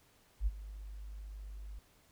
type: tone with ADSR envelope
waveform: sine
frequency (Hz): 50.8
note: G#1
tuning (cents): -38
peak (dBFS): -26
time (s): 0.4-1.79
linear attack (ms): 66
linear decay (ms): 33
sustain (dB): -17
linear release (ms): 4
effects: pink hiss -67 dBFS RMS until 2.11 s